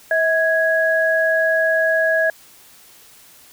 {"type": "tone pair together", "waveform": "sine", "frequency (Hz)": [644.9, 1661.2], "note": ["E5", "G#6"], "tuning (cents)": [-38, 0], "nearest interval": "octave + major third", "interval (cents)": 1638, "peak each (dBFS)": -17, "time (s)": [0.11, 2.3], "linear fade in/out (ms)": 2, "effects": ["white hiss -47 dBFS RMS until 3.52 s"]}